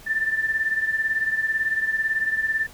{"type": "beating tone pair", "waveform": "sine", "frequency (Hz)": [1770, 1788], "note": ["A6", "A6"], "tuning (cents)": [10, 27], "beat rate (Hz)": 18, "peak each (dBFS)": [-22, -27], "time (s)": [0.06, 2.67], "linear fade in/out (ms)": 20, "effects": ["pink hiss -47 dBFS RMS until 2.73 s"]}